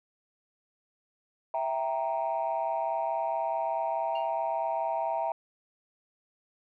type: chord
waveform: sine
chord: E diminished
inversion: none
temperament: equal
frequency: 659.3 / 784 / 932.3 Hz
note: E5 / G5 / Bb5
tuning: 0 / 0 / 0 cents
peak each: -30 / -32 / -31 dBFS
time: 1.54-5.32 s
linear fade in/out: 2 ms
type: tone with exponential decay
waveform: sine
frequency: 2794 Hz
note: F7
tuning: in tune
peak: -37 dBFS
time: 4.15-4.36 s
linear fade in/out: 5 ms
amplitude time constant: 45 ms
effects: tanh soft clip ceiling -21 dBFS